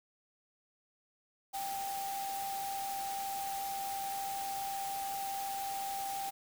sine tone in noise, 787 Hz, G5, 7 cents sharp, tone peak -36 dBFS, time 1.53-6.31 s, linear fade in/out 20 ms, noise white, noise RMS -44 dBFS, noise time 1.53-6.31 s, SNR +5 dB, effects none

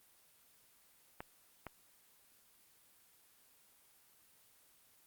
clicks, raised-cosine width 0.5 ms, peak -28 dBFS, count 2, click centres 1.205 / 1.667 s, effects white hiss -67 dBFS RMS until 5.06 s + Opus 24 kbps

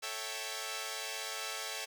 5% pulse chord, A dominant seventh, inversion none, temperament equal, 440 / 554.4 / 659.3 / 784 Hz, A4 / C#5 / E5 / G5, 0 / 0 / 0 / 0 cents, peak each -32 dBFS, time 0.02-1.86 s, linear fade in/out 20 ms, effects none

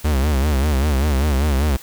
45% pulse tone with vibrato, 71 Hz, C#2, 42 cents sharp, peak -15 dBFS, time 0.04-1.77 s, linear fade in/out 10 ms, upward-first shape sine, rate 5.1 Hz, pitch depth 150 cents each way, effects white hiss -41 dBFS RMS until 1.82 s

